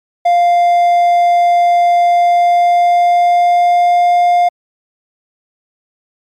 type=tone with pitch glide; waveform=triangle; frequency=698.5 to 704.6 Hz; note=F5 to F5; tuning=0 to +15 cents; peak=-5 dBFS; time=0.25-4.49 s; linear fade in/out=10 ms; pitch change=+15 cents; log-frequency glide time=2.03-4.15 s; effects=MP3 64 kbps